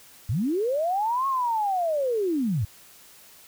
sine linear two-way sweep, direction up then down, 86.8 to 1100 to 86.8 Hz, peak -22 dBFS, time 0.29-2.65 s, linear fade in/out 5 ms, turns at 1.27 s, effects white hiss -51 dBFS RMS until 3.47 s

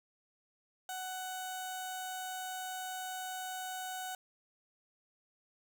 15% pulse tone with notch filter, 745 Hz, F#5, 12 cents sharp, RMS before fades -41 dBFS, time 0.89-4.15 s, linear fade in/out 2 ms, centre 2100 Hz, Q 0.96, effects none

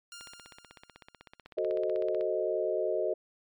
10% pulse tone with exponential decay, 1402 Hz, F6, 6 cents sharp, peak -35 dBFS, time 0.12-1.41 s, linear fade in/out 1 ms, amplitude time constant 280 ms
click train, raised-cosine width 0.3 ms, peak -31 dBFS, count 33, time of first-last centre 0.21-2.21 s, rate 16 Hz
sine chord, F# diminished seventh, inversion none, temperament equal, 370 / 440 / 523.3 / 622.3 Hz, F#4 / A4 / C5 / Eb5, 0 / 0 / 0 / 0 cents, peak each -33 / -33 / -35 / -31 dBFS, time 1.57-3.14 s, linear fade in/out 10 ms
effects MP3 96 kbps

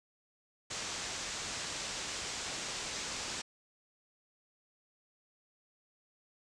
white low-pass noise, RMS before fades -40 dBFS, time 0.7-3.42 s, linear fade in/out 10 ms, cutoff 7800 Hz, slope 48 dB/octave, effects none

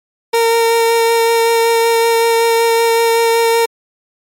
30% pulse tone with vibrato, 460.1 Hz, A#4, 23 cents flat, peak -7 dBFS, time 0.33-3.66 s, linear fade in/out 10 ms, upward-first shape sine, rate 5.3 Hz, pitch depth 11 cents each way, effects MP3 64 kbps

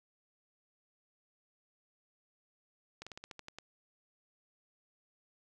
slowing click train, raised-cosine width 0.2 ms, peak -28 dBFS, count 9, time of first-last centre 3.02-3.586 s, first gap 46 ms, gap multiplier 1.12, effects none

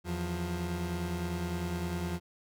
30% pulse tone pair together, 83.2 / 176.29 Hz, E2 / F3, +17 / +17 cents, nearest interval octave + minor second, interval 1300 cents, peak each -33 / -32 dBFS, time 0.04-2.2 s, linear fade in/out 50 ms, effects none

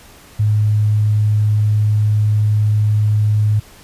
sine tone, 105.9 Hz, G#2, 34 cents sharp, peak -11 dBFS, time 0.39-3.6 s, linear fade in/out 10 ms, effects pink hiss -43 dBFS RMS until 3.83 s + resampled to 32000 Hz

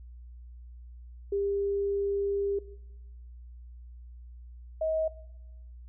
sine tone pair in turn, 399.9 / 634.8 Hz, G4 / D#5, +35 / +35 cents, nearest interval minor sixth, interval 800 cents, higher second, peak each -26 dBFS, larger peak neither, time 1.32-2.59 / 4.81-5.08 s, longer first, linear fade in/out 5 ms, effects noise-tail reverb RT60 0.9 s tail -18 dB re dry + added 60 Hz sine -44 dBFS peak until 5.88 s

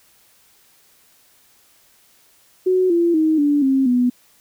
sine tone with pitch steps, 370 / 341.3 / 314.7 / 290.3 / 267.7 / 246.9 Hz, F#4 / F4 / D#4 / D4 / C4 / B3, 0 / -40 / +20 / -20 / +40 / 0 cents, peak -13 dBFS, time 2.66-4.1 s, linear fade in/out 10 ms, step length 240 ms, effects white hiss -55 dBFS RMS until 4.4 s

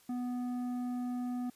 sine tone with tanh clipping, 246.9 Hz, B3, in tune, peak -35 dBFS, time 0.09-1.5 s, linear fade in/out 5 ms, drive 9 dB, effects white hiss -64 dBFS RMS until 1.55 s + resampled to 32000 Hz

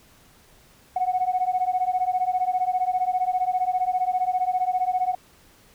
sine beating tone pair, 729 / 744 Hz, F#5 / F#5, -26 / +9 cents, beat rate 15 Hz, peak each -23 dBFS, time 0.96-5.15 s, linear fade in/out 5 ms, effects tanh soft clip ceiling -14 dBFS + pink hiss -55 dBFS RMS until 5.74 s

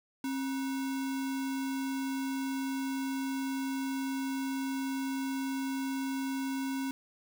sine tone with sample-and-hold, 268.2 Hz, C4, 43 cents sharp, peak -31 dBFS, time 0.24-6.91 s, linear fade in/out 2 ms, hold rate 1225 Hz, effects none

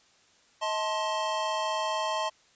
square chord, A diminished, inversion second, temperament just, 633.6 / 880 / 1056 Hz, Eb5 / A5 / C6, +31 / 0 / +16 cents, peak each -33 dBFS, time 0.61-2.3 s, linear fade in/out 20 ms, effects white hiss -62 dBFS RMS until 2.55 s + resampled to 16000 Hz

